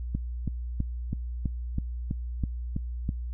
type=click train; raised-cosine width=5 ms; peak=-16 dBFS; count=10; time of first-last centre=0.15-3.091 s; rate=3.06 Hz; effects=noise-tail reverb RT60 0.1 s tail -25 dB re dry + added 60 Hz sine -31 dBFS peak until 3.33 s